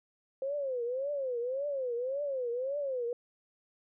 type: tone with vibrato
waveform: sine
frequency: 524 Hz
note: C5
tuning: 2 cents sharp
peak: -31 dBFS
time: 0.42-3.13 s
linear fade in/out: 2 ms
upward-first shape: triangle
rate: 1.8 Hz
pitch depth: 210 cents each way
effects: none